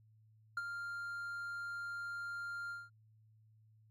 triangle tone with ADSR envelope, 1396.9 Hz, F6, in tune, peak -31 dBFS, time 0.57-2.9 s, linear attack 4 ms, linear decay 33 ms, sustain -7 dB, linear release 200 ms, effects added 109 Hz sine -63 dBFS peak until 3.9 s + MP3 64 kbps

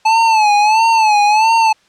square tone with vibrato, 867 Hz, A5, 26 cents flat, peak -9 dBFS, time 0.05-1.73 s, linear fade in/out 10 ms, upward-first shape sine, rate 1.5 Hz, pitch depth 89 cents each way, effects white hiss -53 dBFS RMS until 1.88 s + low-pass 5000 Hz 12 dB/octave

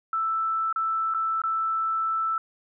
sine tone with dropouts, 1322 Hz, E6, 5 cents sharp, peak -23 dBFS, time 0.13-2.38 s, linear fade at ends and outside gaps 2 ms, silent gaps 0.727-0.76 / 1.139-1.146 / 1.418-1.437 s, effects none

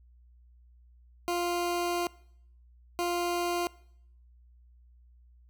20% pulse tone bursts at uneven times, 349.2 Hz, F4, in tune, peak -23 dBFS, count 2, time 1.28-2.07 / 2.99-3.67 s, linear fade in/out 0 ms, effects noise-tail reverb RT60 0.7 s tail -22 dB re dry + added 60 Hz sine -55 dBFS peak until 5.49 s

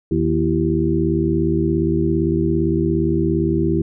harmonic tone with a mistuned harmonic, 77.78 Hz, D#2, in tune, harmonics 1 / 2 / 3 / 4 / 5, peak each -24 / -21 / -24 / -19 / -23 dBFS, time 0.11-3.82 s, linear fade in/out 5 ms, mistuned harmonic 4, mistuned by +110 cents, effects none

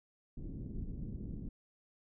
pink low-pass noise, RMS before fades -42 dBFS, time 0.37-1.49 s, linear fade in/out 5 ms, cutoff 300 Hz, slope 24 dB/octave, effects none

